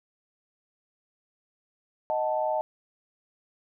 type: chord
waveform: sine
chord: D# diminished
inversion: none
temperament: equal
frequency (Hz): 622.3 / 740 / 880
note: D#5 / F#5 / A5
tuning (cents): 0 / 0 / 0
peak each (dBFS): -27 / -32 / -29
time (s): 2.1-2.61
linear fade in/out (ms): 0
effects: none